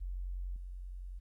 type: tone with level steps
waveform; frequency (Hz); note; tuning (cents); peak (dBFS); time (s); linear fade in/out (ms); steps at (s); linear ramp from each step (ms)
sine; 45.26; F#1; -37; -36 / -41; 0-1.2; 20; 0.56; 2
effects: 13-bit